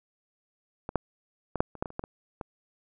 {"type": "clicks", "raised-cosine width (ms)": 1, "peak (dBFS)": [-20, -10, -17, -7, -29, -14, -21, -30, -18, -23, -21], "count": 11, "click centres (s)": [0.891, 0.957, 1.557, 1.605, 1.753, 1.825, 1.858, 1.904, 1.994, 2.039, 2.412], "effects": []}